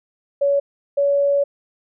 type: tone pair in turn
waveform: sine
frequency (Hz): 563 / 565.1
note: C#5 / C#5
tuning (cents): +27 / +33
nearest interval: unison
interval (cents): 6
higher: second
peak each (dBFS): -14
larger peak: neither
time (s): 0.41-0.6 / 0.97-1.44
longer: second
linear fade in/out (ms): 10
effects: none